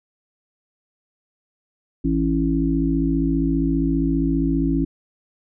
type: harmonic tone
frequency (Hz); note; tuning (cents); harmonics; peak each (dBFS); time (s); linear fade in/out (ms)
55; A1; 0; 1 / 3 / 5 / 6; -24 / -24 / -20 / -25; 2.04-4.85; 10
effects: none